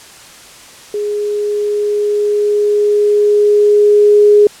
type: tone with level ramp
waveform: sine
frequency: 415.3 Hz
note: G#4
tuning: in tune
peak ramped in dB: -15 to -3 dBFS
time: 0.94-4.47 s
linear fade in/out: 2 ms
effects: white hiss -37 dBFS RMS until 4.6 s + low-pass 9000 Hz 12 dB/octave